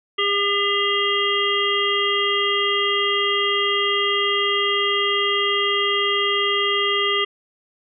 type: harmonic tone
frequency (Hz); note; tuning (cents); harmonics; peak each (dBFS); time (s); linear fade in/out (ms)
403.2; G4; +49; 1 / 3 / 5 / 7 / 8; -24 / -24 / -24 / -24 / -24; 0.18-7.25; 10
effects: none